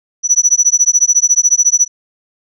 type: tone with tremolo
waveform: sine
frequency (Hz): 5920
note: F#8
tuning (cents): 0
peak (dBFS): -3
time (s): 0.23-1.88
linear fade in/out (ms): 50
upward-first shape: sine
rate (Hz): 14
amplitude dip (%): 100
effects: tanh soft clip ceiling -2 dBFS